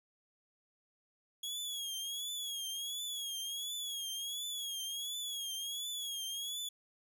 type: tone with vibrato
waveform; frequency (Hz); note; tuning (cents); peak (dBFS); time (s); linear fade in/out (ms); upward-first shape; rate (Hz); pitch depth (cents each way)
sawtooth; 3322; G#7; 0; -35; 1.43-6.69; 5; triangle; 1.4; 97
effects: none